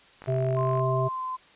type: click train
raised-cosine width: 0.5 ms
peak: -27 dBFS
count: 29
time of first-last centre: 0.22-0.795 s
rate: 48.7 Hz
type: harmonic tone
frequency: 130.2 Hz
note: C3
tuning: 8 cents flat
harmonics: 1 / 3 / 5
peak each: -25 / -30 / -28 dBFS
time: 0.27-1.09 s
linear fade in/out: 20 ms
type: tone with pitch glide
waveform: sine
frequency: 1046.5 to 1029.1 Hz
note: C6 to C6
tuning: 0 to -29 cents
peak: -29 dBFS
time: 0.56-1.37 s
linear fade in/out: 20 ms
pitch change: -29 cents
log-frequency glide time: 1.07-1.24 s
effects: white hiss -55 dBFS RMS until 1.55 s + resampled to 8000 Hz